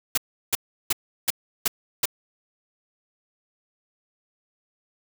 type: noise bursts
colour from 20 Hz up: white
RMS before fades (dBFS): -21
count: 6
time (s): 0.15-2.056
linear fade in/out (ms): 5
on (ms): 26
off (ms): 350
effects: none